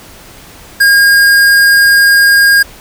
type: tone with hard clipping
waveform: sine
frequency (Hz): 1622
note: G#6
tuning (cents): -41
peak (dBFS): -5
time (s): 0.8-2.63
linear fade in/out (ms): 10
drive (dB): 17
effects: pink hiss -35 dBFS RMS until 2.8 s